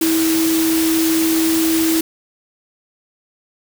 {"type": "tone in noise", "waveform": "sine", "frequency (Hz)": 324.2, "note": "E4", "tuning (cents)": -29, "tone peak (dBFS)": -14, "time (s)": [0.01, 2.01], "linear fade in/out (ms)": 5, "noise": "white", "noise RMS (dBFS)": -22, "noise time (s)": [0.01, 2.01], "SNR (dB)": 5, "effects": []}